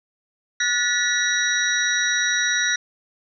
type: tone cluster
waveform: sine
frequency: 1454 / 1753 / 1936 / 3837 / 5760 Hz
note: F#6 / A6 / B6 / A#7 / F#8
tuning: -31 / -7 / -35 / +49 / -47 cents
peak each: -25 dBFS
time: 0.6-2.76 s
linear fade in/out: 5 ms
effects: none